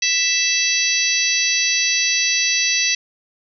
harmonic tone, 660 Hz, E5, 2 cents sharp, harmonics 3 / 4 / 5 / 6 / 7 / 8 / 9, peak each -25 / -21 / -28 / -24 / -24 / -28 / -21 dBFS, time 0.02-2.95 s, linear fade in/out 5 ms, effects none

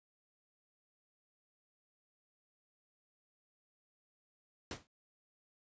pink noise with exponential decay, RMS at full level -37 dBFS, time 4.71-4.87 s, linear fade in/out 2 ms, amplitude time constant 33 ms, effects high-pass 60 Hz 12 dB/octave + resampled to 16000 Hz

